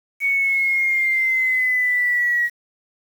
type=exponential sweep; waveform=sine; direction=down; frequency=2234 to 1906 Hz; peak=-16 dBFS; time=0.2-2.5 s; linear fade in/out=50 ms; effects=7-bit